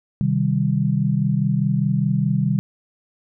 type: chord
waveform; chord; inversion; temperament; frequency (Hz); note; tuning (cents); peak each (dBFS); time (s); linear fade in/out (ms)
sine; C minor; none; equal; 130.81 / 155.56 / 196; C3 / Eb3 / G3; 0 / 0 / 0; -21; 0.21-2.59; 0
effects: none